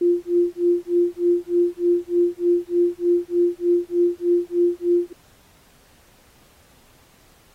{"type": "tone with tremolo", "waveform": "sine", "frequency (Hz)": 349.2, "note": "F4", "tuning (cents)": 0, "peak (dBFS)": -13, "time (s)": [0.01, 5.13], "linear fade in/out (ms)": 5, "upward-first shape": "sine", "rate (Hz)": 3.3, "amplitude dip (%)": 100, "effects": ["pink hiss -55 dBFS RMS until 7.54 s", "AAC 48 kbps"]}